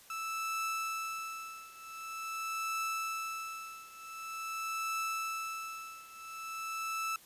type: tone with tremolo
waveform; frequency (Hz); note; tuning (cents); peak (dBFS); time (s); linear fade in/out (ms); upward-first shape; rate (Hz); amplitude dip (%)
30% pulse; 1317; E6; -2; -30; 0.1-7.16; 2; triangle; 0.46; 90
effects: white hiss -58 dBFS RMS until 7.25 s + resampled to 32000 Hz